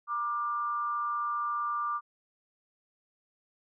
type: tone with amplitude modulation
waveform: sine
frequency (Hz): 1186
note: D6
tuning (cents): +17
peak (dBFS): -26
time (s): 0.07-2.01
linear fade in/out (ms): 50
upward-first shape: sine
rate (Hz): 235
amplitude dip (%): 60
effects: none